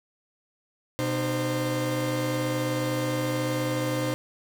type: tone cluster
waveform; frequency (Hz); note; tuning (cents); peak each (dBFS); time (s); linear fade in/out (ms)
40% pulse; 125.5 / 304.9 / 521; B2 / D#4 / C5; +28 / -35 / -7; -29; 0.99-4.14; 0
effects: none